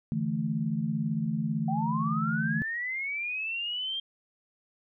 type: chord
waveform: sine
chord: D suspended second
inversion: none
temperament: equal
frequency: 146.83 / 164.81 / 220 Hz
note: D3 / E3 / A3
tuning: 0 / 0 / 0 cents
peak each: -33 / -31 / -30 dBFS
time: 0.12-2.62 s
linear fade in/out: 0 ms
type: linear sweep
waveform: sine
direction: up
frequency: 740 to 3207 Hz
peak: -30 dBFS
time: 1.68-4 s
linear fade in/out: 5 ms
effects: none